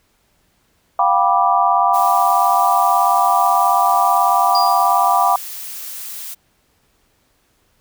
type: chord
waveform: sine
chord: G dominant seventh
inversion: third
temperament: just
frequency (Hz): 705.6 / 784 / 980 / 1176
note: F5 / G5 / B5 / D6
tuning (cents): +18 / 0 / -14 / +2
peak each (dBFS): -17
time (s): 0.99-5.36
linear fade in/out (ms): 2
type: noise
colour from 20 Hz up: blue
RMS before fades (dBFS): -30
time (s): 1.93-6.35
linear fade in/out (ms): 20
type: tone with exponential decay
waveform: sine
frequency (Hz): 4812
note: D8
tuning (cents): +41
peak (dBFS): -16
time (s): 4.55-5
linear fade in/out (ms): 1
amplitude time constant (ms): 96
effects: pink hiss -61 dBFS RMS until 7.8 s